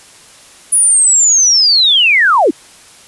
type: linear sweep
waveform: sine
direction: down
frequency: 9956 to 246.9 Hz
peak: -6 dBFS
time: 0.72-2.51 s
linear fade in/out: 10 ms
effects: white hiss -40 dBFS RMS until 3.07 s + resampled to 24000 Hz